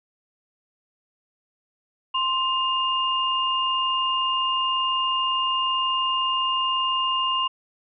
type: tone pair together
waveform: sine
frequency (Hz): 1046.5 / 2821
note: C6 / F7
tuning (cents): 0 / +17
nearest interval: octave + perfect fourth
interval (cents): 1717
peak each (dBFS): -23 / -24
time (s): 2.14-7.48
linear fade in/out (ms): 10
effects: none